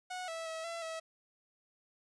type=tone with pitch steps; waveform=sawtooth; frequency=733 / 655 / 646 / 672 / 648 Hz; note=F#5 / E5 / E5 / E5 / E5; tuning=-16 / -11 / -35 / +33 / -30 cents; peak=-35 dBFS; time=0.1-1 s; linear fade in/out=10 ms; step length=180 ms; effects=resampled to 22050 Hz + 12-bit